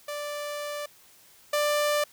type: tone pair in turn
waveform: sawtooth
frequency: 587.3 / 591 Hz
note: D5 / D5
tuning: 0 / +11 cents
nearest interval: unison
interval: 11 cents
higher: second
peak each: -28 / -19 dBFS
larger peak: second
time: 0.08-0.86 / 1.53-2.04 s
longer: first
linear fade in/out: 5 ms
effects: white hiss -56 dBFS RMS until 2.12 s